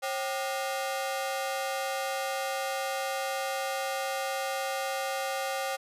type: ring-modulated tone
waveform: sawtooth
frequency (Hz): 659.3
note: E5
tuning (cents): 0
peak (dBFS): -23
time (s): 0.02-5.77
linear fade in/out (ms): 20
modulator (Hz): 118
effects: resampled to 32000 Hz